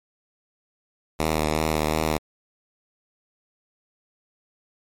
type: tone with vibrato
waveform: 5% pulse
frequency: 77.78 Hz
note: D#2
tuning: in tune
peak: -10 dBFS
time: 1.19-2.18 s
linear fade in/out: 10 ms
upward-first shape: triangle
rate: 2.7 Hz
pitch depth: 34 cents each way
effects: MP3 64 kbps